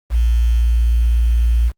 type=tone with quantisation; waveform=sine; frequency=58 Hz; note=A#1; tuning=8 cents flat; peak=-11 dBFS; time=0.1-1.72 s; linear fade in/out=50 ms; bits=6; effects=Opus 32 kbps